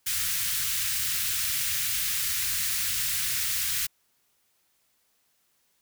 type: band-stop noise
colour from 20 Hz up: white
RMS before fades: -28 dBFS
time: 0.06-3.87 s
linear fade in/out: 10 ms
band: 140 to 1500 Hz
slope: 24 dB/octave
effects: white hiss -70 dBFS RMS until 5.81 s